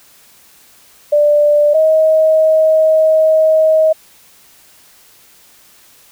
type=tone pair in turn; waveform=sine; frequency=590 / 631.5 Hz; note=D5 / D#5; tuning=+8 / +26 cents; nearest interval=minor second; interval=118 cents; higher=second; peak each=-7 dBFS; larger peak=neither; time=1.12-1.74 / 1.74-3.93 s; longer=second; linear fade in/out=10 ms; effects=white hiss -46 dBFS RMS until 6.11 s